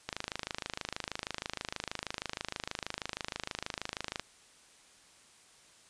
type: click train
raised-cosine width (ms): 0.2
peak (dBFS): -17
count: 109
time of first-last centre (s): 0.09-4.196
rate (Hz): 26.3
effects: white hiss -60 dBFS RMS until 5.89 s + resampled to 22050 Hz